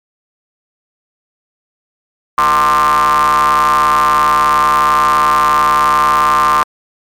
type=ring-modulated tone; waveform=square; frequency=71.9 Hz; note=D2; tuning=36 cents flat; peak=-6 dBFS; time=2.38-6.63 s; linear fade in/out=0 ms; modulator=1120 Hz; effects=MP3 96 kbps